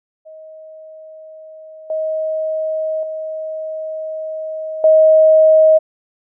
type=tone with level steps; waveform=sine; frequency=630 Hz; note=D#5; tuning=21 cents sharp; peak=-34 / -17 / -22 / -6 dBFS; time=0.25-5.79 s; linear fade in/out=20 ms; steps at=1.9 / 3.03 / 4.84 s; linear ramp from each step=2 ms; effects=none